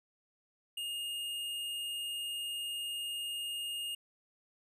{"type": "tone with hard clipping", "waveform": "sine", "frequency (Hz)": 2840, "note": "F7", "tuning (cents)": 28, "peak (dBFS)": -37, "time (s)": [0.77, 3.95], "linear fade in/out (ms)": 5, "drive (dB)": 17, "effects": ["resampled to 32000 Hz"]}